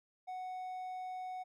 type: tone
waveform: triangle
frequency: 740 Hz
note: F#5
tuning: in tune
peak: -38 dBFS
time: 0.27-1.44 s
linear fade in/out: 20 ms
effects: none